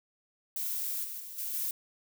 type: noise with level steps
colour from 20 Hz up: violet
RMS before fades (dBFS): -34 / -40 / -44 / -36 / -33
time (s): 0.56-1.71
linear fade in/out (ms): 2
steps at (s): 1.03 / 1.19 / 1.37 / 1.53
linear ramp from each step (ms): 20
effects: none